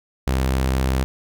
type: tone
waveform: sawtooth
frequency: 65.41 Hz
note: C2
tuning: in tune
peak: -14 dBFS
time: 0.27-1.04 s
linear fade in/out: 0 ms
effects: none